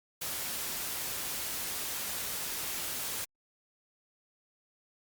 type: noise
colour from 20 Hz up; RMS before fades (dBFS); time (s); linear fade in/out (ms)
white; -36; 0.21-3.25; 10
effects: Opus 48 kbps